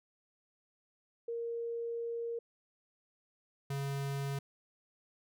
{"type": "tone pair in turn", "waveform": ["sine", "square"], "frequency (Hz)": [466.2, 139], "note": ["A#4", "C#3"], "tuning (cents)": [0, 5], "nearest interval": "octave + major sixth", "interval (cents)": 2095, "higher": "first", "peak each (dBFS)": [-35, -35], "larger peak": "neither", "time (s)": [[1.28, 2.39], [3.7, 4.39]], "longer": "first", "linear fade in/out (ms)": 5, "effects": []}